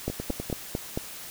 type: two click trains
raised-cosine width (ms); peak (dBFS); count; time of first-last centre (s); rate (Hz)
2; -14 / -18; 5 / 5; 0.08-0.975 / 0.1-0.5; 4.47 / 10
effects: white hiss -41 dBFS RMS until 1.3 s